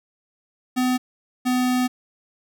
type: tone pair in turn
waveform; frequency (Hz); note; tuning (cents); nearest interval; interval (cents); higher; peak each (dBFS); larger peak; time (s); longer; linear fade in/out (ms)
square; 252.8 / 251.4; B3 / B3; +41 / +31; unison; 10; first; -19; neither; 0.76-0.98 / 1.45-1.88; second; 20
effects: none